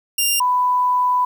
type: tone pair in turn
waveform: 10% pulse / sine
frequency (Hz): 2794 / 994.7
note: F7 / B5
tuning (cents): 0 / +12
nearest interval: octave + tritone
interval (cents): 1788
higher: first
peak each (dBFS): -7 / -14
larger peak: first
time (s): 0.18-0.4 / 0.4-1.25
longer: second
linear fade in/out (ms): 5
effects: 8-bit